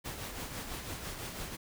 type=noise with tremolo; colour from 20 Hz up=pink; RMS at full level=-39 dBFS; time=0.04-1.57 s; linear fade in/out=20 ms; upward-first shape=triangle; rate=6 Hz; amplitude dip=50%; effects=none